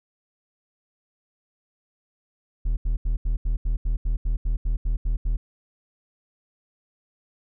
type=tone bursts; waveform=triangle; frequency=40.01 Hz; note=D#1; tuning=49 cents sharp; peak=-18 dBFS; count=14; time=2.65-5.37 s; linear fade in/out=10 ms; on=120 ms; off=80 ms; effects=none